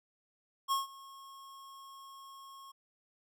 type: tone with ADSR envelope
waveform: square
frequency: 1088 Hz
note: C#6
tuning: 33 cents flat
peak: -28 dBFS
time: 0.68-2.72 s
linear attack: 37 ms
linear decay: 150 ms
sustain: -22 dB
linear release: 11 ms
effects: none